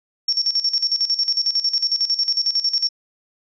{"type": "tone with tremolo", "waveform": "sine", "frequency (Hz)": 5480, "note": "F8", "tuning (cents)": -34, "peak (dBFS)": -15, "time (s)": [0.28, 2.89], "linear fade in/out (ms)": 5, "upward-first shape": "square", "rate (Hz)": 11, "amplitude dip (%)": 75, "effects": ["resampled to 16000 Hz"]}